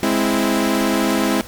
sawtooth chord, Ab augmented, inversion none, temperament equal, 207.7 / 261.6 / 329.6 Hz, Ab3 / C4 / E4, 0 / 0 / 0 cents, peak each -16 dBFS, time 0.03-1.41 s, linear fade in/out 0 ms, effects pink hiss -37 dBFS RMS until 1.47 s + MP3 96 kbps

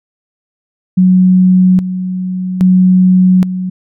sine tone with tremolo, 184.3 Hz, F#3, 7 cents flat, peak -4 dBFS, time 0.97-3.7 s, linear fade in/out 10 ms, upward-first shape square, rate 0.61 Hz, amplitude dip 70%, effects none

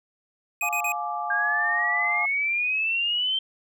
square tone bursts, 2503 Hz, D#7, 10 cents sharp, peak -25 dBFS, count 3, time 0.61-0.921 s, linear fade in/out 2 ms, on 79 ms, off 37 ms
sine chord, D diminished, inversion first, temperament just, 704.8 / 845.8 / 1174.7 Hz, F5 / Ab5 / D6, +16 / +31 / 0 cents, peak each -31 dBFS, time 0.62-2.26 s, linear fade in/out 10 ms
sine exponential sweep, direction up, 1602 to 3136 Hz, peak -22 dBFS, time 1.3-3.39 s, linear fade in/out 5 ms
effects none

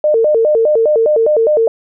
sine tone with vibrato, 523.3 Hz, C5, in tune, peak -8 dBFS, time 0.04-1.68 s, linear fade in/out 2 ms, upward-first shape square, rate 4.9 Hz, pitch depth 250 cents each way, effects none

